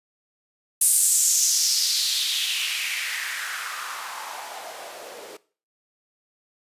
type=noise with band-pass filter sweep; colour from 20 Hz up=blue; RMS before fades=-25 dBFS; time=0.81-5.37 s; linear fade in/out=5 ms; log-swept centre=9600 to 430 Hz; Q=3.1; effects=noise-tail reverb RT60 0.4 s tail -19 dB re dry + resampled to 32000 Hz